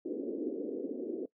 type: band-pass noise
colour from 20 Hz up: pink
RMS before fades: -37 dBFS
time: 0.05-1.26 s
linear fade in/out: 5 ms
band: 260 to 470 Hz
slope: 48 dB/octave
effects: noise-tail reverb RT60 0.1 s tail -20 dB re dry